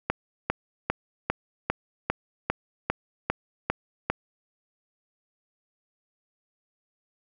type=click train; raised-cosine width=0.5 ms; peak=-8 dBFS; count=11; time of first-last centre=0.1-4.1 s; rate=2.5 Hz; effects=none